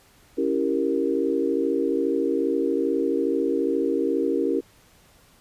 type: chord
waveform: sine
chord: C# diminished seventh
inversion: none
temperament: equal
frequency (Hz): 277.2 / 329.6 / 392 / 466.2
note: C#4 / E4 / G4 / Bb4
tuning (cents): 0 / 0 / 0 / 0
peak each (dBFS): -26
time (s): 0.37-4.61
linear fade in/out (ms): 20
effects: pink hiss -56 dBFS RMS until 5.4 s + resampled to 32000 Hz